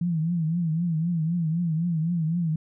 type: tone with vibrato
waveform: sine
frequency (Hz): 165.8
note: E3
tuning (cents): +10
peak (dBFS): -22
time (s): 0.01-2.56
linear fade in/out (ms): 5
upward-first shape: triangle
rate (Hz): 3.9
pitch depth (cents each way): 130
effects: none